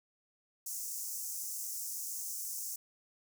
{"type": "high-pass noise", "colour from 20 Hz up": "pink", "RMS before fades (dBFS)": -40, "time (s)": [0.66, 2.76], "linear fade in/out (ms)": 5, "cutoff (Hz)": 5800, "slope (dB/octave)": 48, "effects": []}